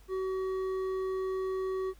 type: tone with hard clipping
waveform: triangle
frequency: 378 Hz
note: F#4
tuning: 37 cents sharp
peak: -32 dBFS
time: 0.08-1.94 s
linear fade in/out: 50 ms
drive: 11 dB
effects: added 50 Hz sine -54 dBFS peak until 1.99 s + pink hiss -63 dBFS RMS until 1.99 s